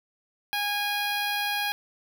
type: tone with notch filter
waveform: 10% pulse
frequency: 821 Hz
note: G#5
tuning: 20 cents flat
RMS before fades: -28 dBFS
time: 0.53-1.72 s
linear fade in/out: 0 ms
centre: 6900 Hz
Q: 1.1
effects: none